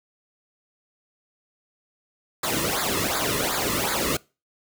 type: noise with flanger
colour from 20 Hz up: pink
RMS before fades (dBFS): -25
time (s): 2.43-4.17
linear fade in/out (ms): 5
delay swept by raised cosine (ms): 0.34 to 1.33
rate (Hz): 2.7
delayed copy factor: -0.9
effects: noise-tail reverb RT60 0.3 s tail -24 dB re dry